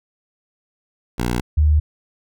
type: tone pair in turn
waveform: 10% pulse / sine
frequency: 60.1 / 75.72 Hz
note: B1 / D#2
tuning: -46 / -47 cents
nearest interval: major third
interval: 399 cents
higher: second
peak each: -11 dBFS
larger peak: neither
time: 1.18-1.41 / 1.57-1.8 s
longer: neither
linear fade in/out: 10 ms
effects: none